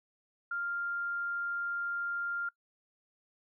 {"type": "tone", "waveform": "sine", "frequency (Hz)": 1396.9, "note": "F6", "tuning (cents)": 0, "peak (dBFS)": -32, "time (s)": [0.51, 2.49], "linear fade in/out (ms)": 5, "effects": ["noise-tail reverb RT60 0.1 s tail -22 dB re dry"]}